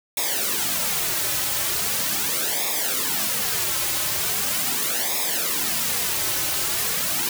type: noise with flanger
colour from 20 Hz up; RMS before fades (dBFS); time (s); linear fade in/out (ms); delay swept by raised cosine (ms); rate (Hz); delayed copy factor
white; -24; 0.17-7.29; 2; 0.67 to 4.37; 0.4; -0.8
effects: none